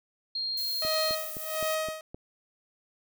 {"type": "tone", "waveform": "sine", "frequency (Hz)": 4221, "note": "C8", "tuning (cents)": 14, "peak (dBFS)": -29, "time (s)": [0.35, 1.15], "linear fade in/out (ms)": 5}
{"type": "noise", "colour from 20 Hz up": "violet", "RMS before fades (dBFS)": -38, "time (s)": [0.57, 1.75], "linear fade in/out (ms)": 5}
{"type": "tone with tremolo", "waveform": "sawtooth", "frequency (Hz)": 630, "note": "D#5", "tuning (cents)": 21, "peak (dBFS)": -23, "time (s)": [0.82, 2.01], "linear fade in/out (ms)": 2, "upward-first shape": "sine", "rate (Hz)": 1.4, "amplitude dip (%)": 90}
{"type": "click train", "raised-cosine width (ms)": 2, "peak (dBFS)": -27, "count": 6, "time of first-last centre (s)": [0.85, 2.145], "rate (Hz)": 3.86}
{"effects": []}